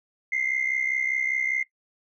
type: tone pair together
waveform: sine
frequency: 2049 / 2114 Hz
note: C7 / C7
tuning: -37 / +17 cents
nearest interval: minor second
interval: 54 cents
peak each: -25 dBFS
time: 0.32-1.63 s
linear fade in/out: 5 ms
effects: noise-tail reverb RT60 0.1 s tail -19 dB re dry + tanh soft clip ceiling -17 dBFS